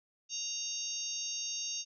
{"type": "harmonic tone with a mistuned harmonic", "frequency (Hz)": 931, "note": "A#5", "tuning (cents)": -2, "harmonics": [3, 4, 5, 6, 7], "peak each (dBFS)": [-44, -44, -45, -40, -39], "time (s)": [0.29, 1.85], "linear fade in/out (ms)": 50, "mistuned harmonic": 7, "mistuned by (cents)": -42, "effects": []}